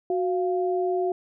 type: tone pair together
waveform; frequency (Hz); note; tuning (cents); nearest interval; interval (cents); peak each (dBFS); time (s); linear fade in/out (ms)
sine; 368.2 / 695; F#4 / F5; -8 / -9; major seventh; 1099; -23 / -28; 0.1-1.12; 2
effects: none